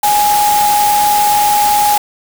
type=tone in noise; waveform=sine; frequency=830 Hz; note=G#5; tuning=1 cent flat; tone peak=-9 dBFS; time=0.03-1.98 s; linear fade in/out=5 ms; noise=white; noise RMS=-18 dBFS; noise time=0.03-1.98 s; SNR=+6 dB; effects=none